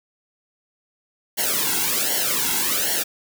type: noise with flanger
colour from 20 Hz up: white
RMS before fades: -22 dBFS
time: 1.37-3.04 s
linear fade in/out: 20 ms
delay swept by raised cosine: 0.8 to 1.69 ms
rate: 1.3 Hz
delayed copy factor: -1
effects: none

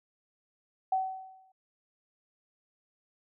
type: tone with exponential decay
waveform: sine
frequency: 758 Hz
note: F#5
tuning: 42 cents sharp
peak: -23 dBFS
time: 0.92-1.52 s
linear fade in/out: 5 ms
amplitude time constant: 130 ms
effects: none

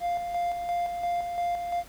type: tone with tremolo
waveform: triangle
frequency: 698.5 Hz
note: F5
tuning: in tune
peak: -23 dBFS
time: 0-1.84 s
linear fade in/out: 50 ms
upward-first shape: square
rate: 2.9 Hz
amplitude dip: 45%
effects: added 50 Hz sine -53 dBFS peak until 1.88 s + pink hiss -51 dBFS RMS until 1.88 s

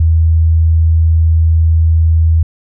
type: tone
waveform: sine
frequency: 81.1 Hz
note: E2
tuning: 28 cents flat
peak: -6 dBFS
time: 0-2.43 s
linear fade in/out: 5 ms
effects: none

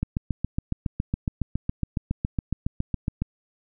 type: click train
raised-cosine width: 5 ms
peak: -12 dBFS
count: 24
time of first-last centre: 0.03-3.22 s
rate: 7.21 Hz
effects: none

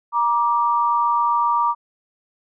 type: tone pair together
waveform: sine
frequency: 947.2 / 1174.7 Hz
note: A#5 / D6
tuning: +27 / 0 cents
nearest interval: major third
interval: 373 cents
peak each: -18 / -19 dBFS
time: 0.12-1.75 s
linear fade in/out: 50 ms
effects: none

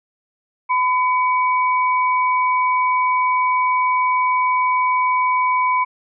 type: tone pair together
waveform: sine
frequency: 1006.7 / 2260 Hz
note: B5 / C#7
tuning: +33 / +33 cents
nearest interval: octave + major second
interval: 1400 cents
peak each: -15 / -23 dBFS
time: 0.69-5.85 s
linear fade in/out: 20 ms
effects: none

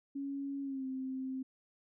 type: tone with pitch glide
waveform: sine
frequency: 277.8 to 262.2 Hz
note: C#4 to C4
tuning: +4 to +4 cents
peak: -36 dBFS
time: 0.15-1.43 s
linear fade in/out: 10 ms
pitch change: -100 cents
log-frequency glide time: 0.62-0.86 s
effects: none

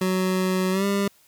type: tone with pitch glide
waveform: 25% pulse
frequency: 186.1 to 199.46 Hz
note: F#3 to G3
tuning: +10 to +30 cents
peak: -17 dBFS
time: 0.01-1.08 s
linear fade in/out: 5 ms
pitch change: +120 cents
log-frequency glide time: 0.71-0.85 s
effects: white hiss -58 dBFS RMS until 1.27 s

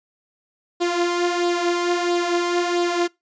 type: tone with flanger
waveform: sawtooth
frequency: 349.2 Hz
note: F4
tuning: in tune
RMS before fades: -21 dBFS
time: 0.8-3.08 s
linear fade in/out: 20 ms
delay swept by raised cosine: 0.23 to 3.83 ms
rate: 1.5 Hz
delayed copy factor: +0.55
effects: noise-tail reverb RT60 0.2 s tail -23 dB re dry + resampled to 16000 Hz

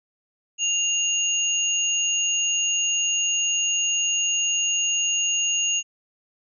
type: tone pair together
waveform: sine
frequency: 2798 / 6662 Hz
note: F7 / G#8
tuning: +3 / +4 cents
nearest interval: octave + minor third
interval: 1501 cents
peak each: -23 dBFS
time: 0.58-5.83 s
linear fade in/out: 50 ms
effects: none

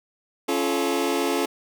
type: chord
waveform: sawtooth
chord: Db augmented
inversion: none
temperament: just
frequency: 277.2 / 346.5 / 433.1 Hz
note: Db4 / F4 / A4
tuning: 0 / -14 / -27 cents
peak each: -22 dBFS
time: 0.48-1.46 s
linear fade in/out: 10 ms
effects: none

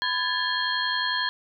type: tone cluster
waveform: sine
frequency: 1006 / 1653 / 1744 / 3236 / 4230 Hz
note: B5 / G#6 / A6 / G#7 / C8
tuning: +32 / -9 / -16 / -46 / +18 cents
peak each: -30 dBFS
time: 0.02-1.29 s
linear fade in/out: 0 ms
effects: none

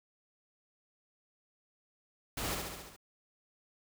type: noise with echo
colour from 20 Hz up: pink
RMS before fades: -37 dBFS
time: 2.37-2.55 s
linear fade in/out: 5 ms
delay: 69 ms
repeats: 6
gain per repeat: -3 dB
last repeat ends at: 2.964 s
effects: none

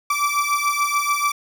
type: beating tone pair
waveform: 30% pulse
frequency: 1159 / 1165.9 Hz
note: D6 / D6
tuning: -23 / -13 cents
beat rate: 6.9 Hz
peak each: -19 / -19 dBFS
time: 0.1-1.32 s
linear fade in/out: 5 ms
effects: none

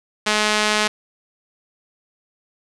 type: tone with band-pass filter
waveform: sawtooth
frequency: 212.2 Hz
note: G#3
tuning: 38 cents sharp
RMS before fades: -19 dBFS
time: 0.26-0.88 s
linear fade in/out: 10 ms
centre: 3300 Hz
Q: 0.55
effects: resampled to 24000 Hz + 7-bit

